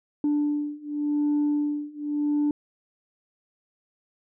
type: beating tone pair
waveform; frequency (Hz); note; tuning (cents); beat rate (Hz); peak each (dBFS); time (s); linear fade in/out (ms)
sine; 293.7 / 294.59; D4 / D4; 0 / +5; 0.89; -25 / -24; 0.24-2.51; 2
effects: tanh soft clip ceiling -18 dBFS